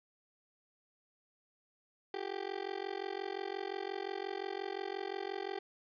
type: tone with amplitude modulation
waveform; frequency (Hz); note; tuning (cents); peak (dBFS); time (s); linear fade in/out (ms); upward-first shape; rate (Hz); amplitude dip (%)
30% pulse; 392; G4; 0; -31; 2.14-5.59; 2; sine; 45.7; 100
effects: resampled to 11025 Hz + 11-bit